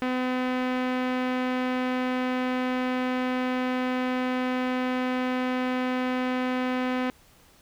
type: tone with low-pass filter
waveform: sawtooth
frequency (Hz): 253.8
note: B3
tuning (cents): +47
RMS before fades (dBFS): -27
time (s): 0.02-7.1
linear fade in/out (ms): 0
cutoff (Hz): 2500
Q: 1.2
effects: pink hiss -57 dBFS RMS until 7.61 s